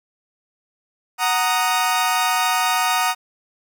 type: chord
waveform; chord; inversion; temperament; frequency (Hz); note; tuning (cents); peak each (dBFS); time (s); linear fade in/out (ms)
sawtooth; D# minor; first; equal; 740 / 932.3 / 1244.5; F#5 / A#5 / D#6; 0 / 0 / 0; -18; 1.18-3.15; 50
effects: none